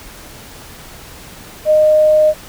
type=tone; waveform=sine; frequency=615 Hz; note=D#5; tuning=20 cents flat; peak=-7 dBFS; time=1.65-2.34 s; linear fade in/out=50 ms; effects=pink hiss -36 dBFS RMS until 2.48 s